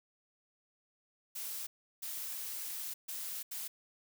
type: noise bursts at uneven times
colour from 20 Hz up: blue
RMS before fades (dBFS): -41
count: 4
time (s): 1.35-1.67 / 2.02-2.94 / 3.08-3.43 / 3.51-3.68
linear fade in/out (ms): 10
effects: none